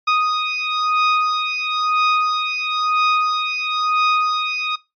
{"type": "beating tone pair", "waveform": "sawtooth", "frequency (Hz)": [1244.5, 1245.5], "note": ["D#6", "D#6"], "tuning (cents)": [0, 1], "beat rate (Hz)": 1, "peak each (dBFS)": -16, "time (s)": [0.07, 4.76], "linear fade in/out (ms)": 10, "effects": ["noise-tail reverb RT60 0.2 s tail -18 dB re dry", "resampled to 11025 Hz"]}